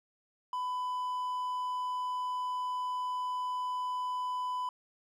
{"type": "tone", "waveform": "triangle", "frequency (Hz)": 1000, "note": "B5", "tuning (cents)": 21, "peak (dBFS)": -30, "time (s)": [0.53, 4.69], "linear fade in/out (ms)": 2, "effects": []}